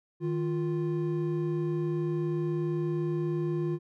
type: tone pair together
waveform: triangle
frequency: 155.45 / 349.2 Hz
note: D#3 / F4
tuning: -1 / 0 cents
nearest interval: octave + major second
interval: 1401 cents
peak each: -28 dBFS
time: 0.2-3.79 s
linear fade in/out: 50 ms
effects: none